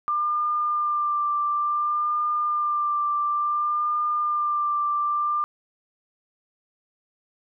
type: tone with vibrato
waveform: sine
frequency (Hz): 1192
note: D6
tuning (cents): +25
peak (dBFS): -21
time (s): 0.08-5.44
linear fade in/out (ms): 0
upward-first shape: sine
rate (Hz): 0.57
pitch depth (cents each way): 20
effects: none